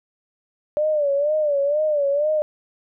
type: tone with vibrato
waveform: sine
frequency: 587.3 Hz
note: D5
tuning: in tune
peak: -17 dBFS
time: 0.77-2.42 s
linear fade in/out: 0 ms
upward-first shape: sine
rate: 2.1 Hz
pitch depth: 94 cents each way
effects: none